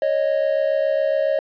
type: tone pair together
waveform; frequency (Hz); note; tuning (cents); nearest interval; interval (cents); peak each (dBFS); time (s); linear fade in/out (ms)
triangle; 552.8 / 620; C#5 / D#5; -5 / -6; major second; 199; -18; 0.02-1.39; 2
effects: resampled to 11025 Hz